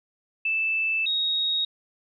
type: tone pair in turn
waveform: sine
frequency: 2638 / 3764 Hz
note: E7 / A#7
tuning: +1 / +16 cents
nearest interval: tritone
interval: 615 cents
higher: second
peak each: -22 dBFS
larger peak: neither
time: 0.45-1.06 / 1.06-1.65 s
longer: first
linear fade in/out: 5 ms
effects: none